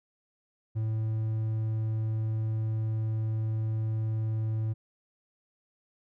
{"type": "tone", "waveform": "triangle", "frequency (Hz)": 110.1, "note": "A2", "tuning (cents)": 2, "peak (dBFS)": -25, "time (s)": [0.75, 4.74], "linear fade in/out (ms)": 20, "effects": []}